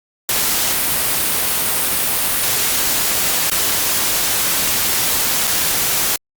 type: noise with dropouts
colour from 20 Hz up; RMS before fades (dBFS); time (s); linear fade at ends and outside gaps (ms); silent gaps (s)
white; -17; 0.29-6.16; 1; 3.5-3.516 / 5.471-5.475
effects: Opus 48 kbps